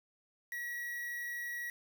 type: tone with quantisation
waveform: triangle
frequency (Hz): 1918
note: A#6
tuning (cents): +49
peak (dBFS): -36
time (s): 0.52-1.7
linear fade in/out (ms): 2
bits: 8
effects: none